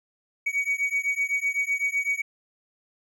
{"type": "beating tone pair", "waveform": "triangle", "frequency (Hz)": [2250, 2257.9], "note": ["C#7", "C#7"], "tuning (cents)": [25, 31], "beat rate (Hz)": 7.9, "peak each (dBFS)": -25, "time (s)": [0.46, 2.22], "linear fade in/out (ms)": 10, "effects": []}